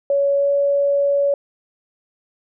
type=tone with pitch glide; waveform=sine; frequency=561 to 564.6 Hz; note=C#5 to C#5; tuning=+21 to +32 cents; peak=-14 dBFS; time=0.1-1.34 s; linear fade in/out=2 ms; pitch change=+11 cents; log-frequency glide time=0.37-0.5 s; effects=none